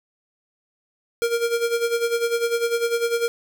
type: tone with tremolo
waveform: square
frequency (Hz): 467.8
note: A#4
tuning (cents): +6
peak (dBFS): -18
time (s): 1.22-3.28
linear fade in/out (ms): 0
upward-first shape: sine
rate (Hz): 10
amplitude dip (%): 70
effects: none